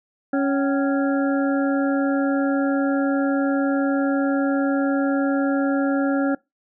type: harmonic tone with a mistuned harmonic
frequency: 277.2 Hz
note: C#4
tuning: in tune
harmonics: 1 / 2 / 3 / 5 / 6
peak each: -19 / -25 / -30 / -30 / -34 dBFS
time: 0.33-6.35 s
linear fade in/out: 5 ms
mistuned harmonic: 3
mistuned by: -140 cents
effects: noise-tail reverb RT60 0.2 s tail -23 dB re dry